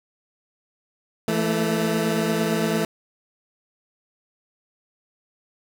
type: tone cluster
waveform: 20% pulse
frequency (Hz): 166 / 218.1 / 226.9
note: E3 / A3 / A#3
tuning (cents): +12 / -15 / -47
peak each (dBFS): -20 / -18 / -26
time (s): 1.28-2.85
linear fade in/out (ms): 2
effects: none